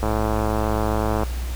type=click train; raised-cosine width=1 ms; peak=-9 dBFS; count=131; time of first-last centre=0.03-1.234 s; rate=108 Hz; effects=added 61 Hz sine -24 dBFS peak until 1.55 s + pink hiss -38 dBFS RMS until 1.55 s